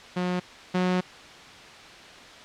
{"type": "tone pair in turn", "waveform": "sawtooth", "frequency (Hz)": [180, 182.3], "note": ["F#3", "F#3"], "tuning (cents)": [-47, -25], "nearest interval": "unison", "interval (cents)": 22, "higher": "second", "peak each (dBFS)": [-21, -18], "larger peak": "second", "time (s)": [[0.16, 0.4], [0.74, 1.01]], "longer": "second", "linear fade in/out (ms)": 10, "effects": ["white hiss -45 dBFS RMS until 2.44 s", "low-pass 4000 Hz 12 dB/octave"]}